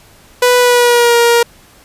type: tone with pitch glide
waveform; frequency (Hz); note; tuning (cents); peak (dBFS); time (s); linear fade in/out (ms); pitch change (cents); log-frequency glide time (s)
sawtooth; 493.9 to 471.3; B4 to A#4; 0 to +19; -3; 0.42-1.43; 5; -81; 0.58-1.16
effects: pink hiss -44 dBFS RMS until 1.84 s + resampled to 32000 Hz